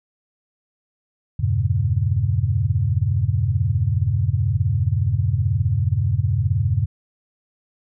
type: chord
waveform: sine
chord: E diminished seventh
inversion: none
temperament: equal with one note detuned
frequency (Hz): 82.41 / 97.6 / 116.54 / 138.59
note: E2 / G2 / Bb2 / Db3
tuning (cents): 0 / -7 / 0 / 0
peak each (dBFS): -25 / -20 / -22 / -24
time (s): 1.39-6.86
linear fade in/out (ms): 10
effects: none